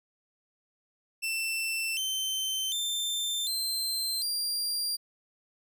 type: tone with pitch steps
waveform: sawtooth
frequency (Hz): 2675 / 3091 / 3571 / 4125 / 4766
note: E7 / G7 / A7 / C8 / D8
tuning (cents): +25 / -25 / +25 / -25 / +25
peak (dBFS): -26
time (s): 1.22-4.97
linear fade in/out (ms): 20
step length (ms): 750
effects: none